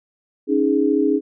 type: chord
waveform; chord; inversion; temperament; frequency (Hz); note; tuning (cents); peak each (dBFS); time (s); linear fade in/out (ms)
sine; C# suspended second; none; equal; 277.2 / 311.1 / 415.3; C#4 / D#4 / G#4; 0 / 0 / 0; -19; 0.47-1.21; 50
effects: none